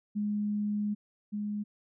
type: tone pair in turn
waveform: sine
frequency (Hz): 208 / 208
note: G#3 / G#3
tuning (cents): +3 / +3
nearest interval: unison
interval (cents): 0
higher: neither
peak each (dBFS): -28 / -31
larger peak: first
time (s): 0.15-0.95 / 1.32-1.64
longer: first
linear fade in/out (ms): 20
effects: none